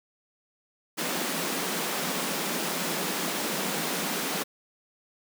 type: high-pass noise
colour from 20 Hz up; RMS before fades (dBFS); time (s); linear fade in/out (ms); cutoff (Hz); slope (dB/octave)
pink; -30; 0.97-4.44; 20; 160; 96
effects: none